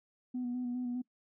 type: tone with vibrato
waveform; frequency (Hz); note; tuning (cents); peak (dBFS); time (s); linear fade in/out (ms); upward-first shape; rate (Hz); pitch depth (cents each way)
sine; 246.9; B3; 0; -32; 0.34-1.02; 10; square; 4.9; 23
effects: noise-tail reverb RT60 0.1 s tail -23 dB re dry + tanh soft clip ceiling -30 dBFS